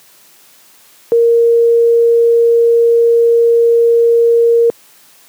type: tone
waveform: sine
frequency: 466.2 Hz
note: A#4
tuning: in tune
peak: -6 dBFS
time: 1.12-4.7 s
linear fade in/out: 0 ms
effects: white hiss -45 dBFS RMS until 5.28 s + high-pass 150 Hz 12 dB/octave